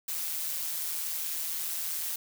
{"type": "noise with amplitude modulation", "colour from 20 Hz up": "blue", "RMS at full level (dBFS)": -31, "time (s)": [0.08, 2.16], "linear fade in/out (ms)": 5, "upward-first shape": "sine", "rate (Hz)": 161, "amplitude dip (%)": 55, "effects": []}